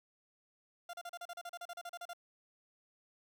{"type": "tone bursts", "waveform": "30% pulse", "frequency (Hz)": 696, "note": "F5", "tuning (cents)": -6, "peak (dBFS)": -40, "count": 16, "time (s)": [0.89, 2.134], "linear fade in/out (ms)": 5, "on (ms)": 44, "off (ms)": 36, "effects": []}